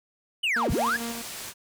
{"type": "linear two-way sweep", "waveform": "triangle", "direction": "down then up", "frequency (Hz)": [3077, 30.87, 1769], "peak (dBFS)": -21, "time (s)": [0.43, 0.97], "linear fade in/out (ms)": 10, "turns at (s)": 0.71}
{"type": "tone with tremolo", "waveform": "sawtooth", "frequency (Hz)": 233.1, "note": "A#3", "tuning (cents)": 0, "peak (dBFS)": -27, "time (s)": [0.56, 1.22], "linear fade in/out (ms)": 5, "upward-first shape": "square", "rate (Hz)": 4.5, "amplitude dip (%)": 45}
{"type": "low-pass noise", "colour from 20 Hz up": "white", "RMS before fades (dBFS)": -38, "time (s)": [0.68, 1.54], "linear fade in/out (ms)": 50, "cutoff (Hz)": 11000, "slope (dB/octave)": 12}
{"effects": []}